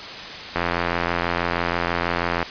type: click train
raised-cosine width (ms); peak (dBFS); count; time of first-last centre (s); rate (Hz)
0.5; -6; 162; 0.56-2.428; 86.2
effects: white hiss -33 dBFS RMS until 2.5 s + resampled to 11025 Hz